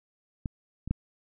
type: clicks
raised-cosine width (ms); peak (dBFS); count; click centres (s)
5; -19 / -23 / -14; 3; 0.458 / 0.876 / 0.91
effects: none